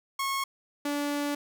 sawtooth tone pair in turn, 1092 / 289.2 Hz, C#6 / D4, -26 / -27 cents, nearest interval octave + major seventh, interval 2301 cents, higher first, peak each -24 dBFS, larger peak neither, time 0.19-0.44 / 0.85-1.35 s, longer second, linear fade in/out 5 ms, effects none

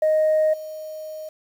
sine tone with level steps, 622.3 Hz, D#5, in tune, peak -14 / -31 dBFS, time 0.02-1.29 s, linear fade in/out 5 ms, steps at 0.53 s, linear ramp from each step 10 ms, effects tanh soft clip ceiling -13 dBFS + 8-bit

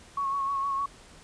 sine tone with vibrato, 1104 Hz, C#6, 7 cents flat, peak -26 dBFS, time 0.17-0.86 s, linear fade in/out 5 ms, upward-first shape sine, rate 6.5 Hz, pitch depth 31 cents each way, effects pink hiss -52 dBFS RMS until 1.23 s + resampled to 22050 Hz

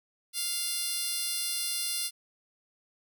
10% pulse tone with high-pass filter, 698.5 Hz, F5, in tune, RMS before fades -32 dBFS, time 0.33-2.11 s, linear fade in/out 50 ms, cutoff 5900 Hz, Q 0.94, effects none

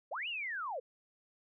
sine linear two-way sweep, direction up then down, 448.9 to 2962 to 448.9 Hz, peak -36 dBFS, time 0.11-0.8 s, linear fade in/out 10 ms, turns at 0.28 s, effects none

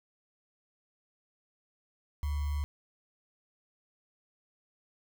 sine tone with sample-and-hold, 73 Hz, D2, 10 cents flat, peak -29 dBFS, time 2.23-2.64 s, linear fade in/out 0 ms, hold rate 1050 Hz, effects none

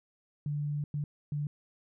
sine tone bursts at uneven times, 146.7 Hz, D3, 2 cents flat, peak -30 dBFS, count 3, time 0.46-0.84 / 0.94-1.04 / 1.32-1.47 s, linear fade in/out 2 ms, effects none

